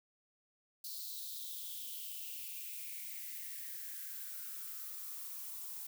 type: noise with high-pass filter sweep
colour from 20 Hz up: violet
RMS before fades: -45 dBFS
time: 0.84-5.87 s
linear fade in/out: 5 ms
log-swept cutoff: 4400 to 900 Hz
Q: 5.7
effects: none